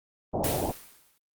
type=low-pass noise; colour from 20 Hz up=white; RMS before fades=-29 dBFS; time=0.33-0.72 s; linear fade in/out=10 ms; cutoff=840 Hz; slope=48 dB/octave
type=noise with exponential decay; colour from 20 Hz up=white; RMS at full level=-28 dBFS; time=0.44-1.18 s; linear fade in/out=1 ms; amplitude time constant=160 ms
effects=Opus 24 kbps